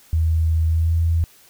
sine tone with pitch glide, 80.7 to 82.78 Hz, E2 to E2, -36 to +8 cents, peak -15 dBFS, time 0.13-1.24 s, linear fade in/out 0 ms, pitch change +44 cents, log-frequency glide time 0.69-0.94 s, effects white hiss -51 dBFS RMS until 1.49 s

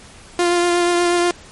sawtooth tone with vibrato, 349.2 Hz, F4, in tune, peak -10 dBFS, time 0.39-1.31 s, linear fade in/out 2 ms, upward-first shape triangle, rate 8.3 Hz, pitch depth 18 cents each way, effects pink hiss -42 dBFS RMS until 1.51 s + MP3 48 kbps

